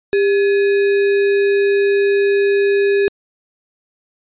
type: tone with sample-and-hold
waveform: sine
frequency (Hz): 400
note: G4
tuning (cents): +35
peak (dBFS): -11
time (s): 0.13-3.08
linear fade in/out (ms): 0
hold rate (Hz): 2100
effects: resampled to 8000 Hz